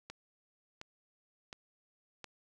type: click train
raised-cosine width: 0.2 ms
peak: -27 dBFS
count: 4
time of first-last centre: 0.1-2.243 s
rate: 1.4 Hz
effects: none